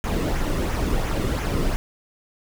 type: noise with flanger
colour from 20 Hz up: brown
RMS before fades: -23 dBFS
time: 0.04-1.76 s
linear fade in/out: 0 ms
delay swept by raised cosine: 0.22 to 1.32 ms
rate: 2.9 Hz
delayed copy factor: -0.5
effects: none